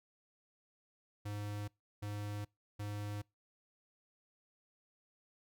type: tone bursts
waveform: square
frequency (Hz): 103.5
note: G#2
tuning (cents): -5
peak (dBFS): -40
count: 3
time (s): 1.25-3.22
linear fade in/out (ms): 10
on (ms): 430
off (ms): 340
effects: noise-tail reverb RT60 0.2 s tail -24 dB re dry